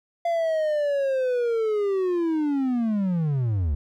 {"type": "linear sweep", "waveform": "triangle", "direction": "down", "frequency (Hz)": [688, 67], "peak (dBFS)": -19, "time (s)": [0.25, 3.75], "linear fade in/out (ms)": 5, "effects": []}